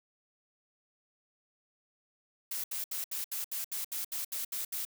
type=noise bursts; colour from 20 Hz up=blue; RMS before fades=-36 dBFS; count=12; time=2.51-4.851 s; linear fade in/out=5 ms; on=130 ms; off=71 ms; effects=none